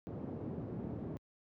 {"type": "band-pass noise", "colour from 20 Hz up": "pink", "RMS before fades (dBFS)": -42, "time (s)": [0.07, 1.17], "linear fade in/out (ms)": 0, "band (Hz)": [120, 360], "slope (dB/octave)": 12, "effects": ["high-pass 60 Hz 12 dB/octave"]}